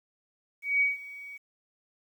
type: tone with ADSR envelope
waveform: sine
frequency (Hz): 2259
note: C#7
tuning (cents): +32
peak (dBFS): -20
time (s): 0.62-1.38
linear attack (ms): 190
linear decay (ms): 160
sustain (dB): -20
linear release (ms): 16
effects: 10-bit